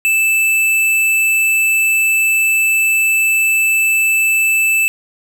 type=tone with hard clipping; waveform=sine; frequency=2637 Hz; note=E7; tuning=in tune; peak=-12 dBFS; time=0.05-4.88 s; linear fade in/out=0 ms; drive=16 dB; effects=none